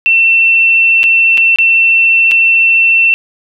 sine tone with dropouts, 2693 Hz, E7, 36 cents sharp, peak -5 dBFS, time 0.06-3.14 s, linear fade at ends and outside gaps 0 ms, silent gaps 1.032-1.039 / 1.374-1.379 / 1.56-1.586 / 2.312-2.317 s, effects none

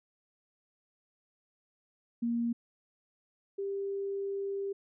sine tone pair in turn, 234.8 / 395.6 Hz, A#3 / G4, +13 / +16 cents, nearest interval major sixth, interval 903 cents, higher second, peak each -28 / -32 dBFS, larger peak first, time 2.22-2.53 / 3.58-4.73 s, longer second, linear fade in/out 10 ms, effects none

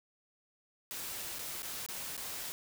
white noise with dropouts, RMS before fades -41 dBFS, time 0.91-2.52 s, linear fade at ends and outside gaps 0 ms, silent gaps 1.386-1.392 / 1.621-1.63 / 1.863-1.887 / 2.167-2.177 s, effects none

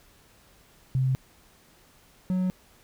sine / triangle tone pair in turn, 130.81 / 184.26 Hz, C3 / F#3, 0 / -7 cents, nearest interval tritone, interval 593 cents, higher second, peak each -21 dBFS, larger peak neither, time 0.95-1.15 / 2.3-2.5 s, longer neither, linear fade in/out 0 ms, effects pink hiss -58 dBFS RMS until 2.83 s

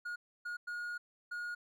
triangle tone bursts at uneven times, 1437 Hz, F6, 49 cents sharp, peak -36 dBFS, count 4, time 0.05-0.16 / 0.45-0.57 / 0.67-0.98 / 1.31-1.55 s, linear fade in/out 10 ms, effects none

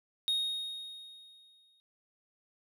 triangle tone with exponential decay, 3729 Hz, A#7, in tune, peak -25 dBFS, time 0.28-1.8 s, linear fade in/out 0 ms, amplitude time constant 330 ms, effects none

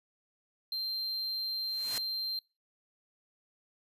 triangle tone, 4154 Hz, C8, 13 cents flat, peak -31 dBFS, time 0.72-2.39 s, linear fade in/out 2 ms
white noise with exponential growth, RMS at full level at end -34 dBFS, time 1.6-1.98 s, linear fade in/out 0 ms, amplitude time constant 81 ms
effects noise-tail reverb RT60 0.3 s tail -24 dB re dry + resampled to 32000 Hz

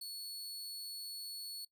sawtooth tone, 4405 Hz, C#8, 12 cents flat, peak -40 dBFS, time 0.01-1.65 s, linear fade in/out 5 ms, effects noise-tail reverb RT60 0.1 s tail -18 dB re dry

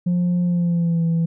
sine tone with pitch glide, 176.8 to 165.92 Hz, F3 to E3, +22 to +12 cents, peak -14 dBFS, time 0.06-1.26 s, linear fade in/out 10 ms, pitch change -110 cents, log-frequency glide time 0.43-1.04 s, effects tanh soft clip ceiling -15 dBFS

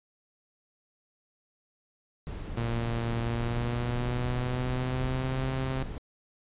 brown noise, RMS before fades -36 dBFS, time 2.27-5.98 s, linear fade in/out 0 ms
sawtooth tone with pitch glide, 116.54 to 131.57 Hz, A#2 to C3, 0 to +10 cents, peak -25 dBFS, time 2.57-5.83 s, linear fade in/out 5 ms, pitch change +210 cents, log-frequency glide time 3.2-5.45 s
effects resampled to 8000 Hz

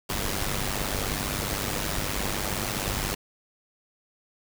pink noise with amplitude modulation, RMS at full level -26 dBFS, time 0.09-3.15 s, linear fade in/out 10 ms, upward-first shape sine, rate 99.4 Hz, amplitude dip 70%, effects none

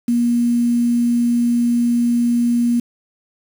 sine tone with quantisation, 238.5 Hz, A#3, 40 cents sharp, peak -13 dBFS, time 0.08-2.8 s, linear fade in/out 5 ms, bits 6, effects none

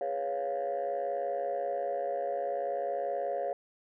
sine chord, C# dominant seventh, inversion second, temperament equal, 415.3 / 493.9 / 554.4 / 698.5 Hz, G#4 / B4 / C#5 / E#5, 0 / 0 / 0 / 0 cents, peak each -38 / -38 / -32 / -33 dBFS, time 0.01-3.53 s, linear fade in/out 2 ms, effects tanh soft clip ceiling -25 dBFS

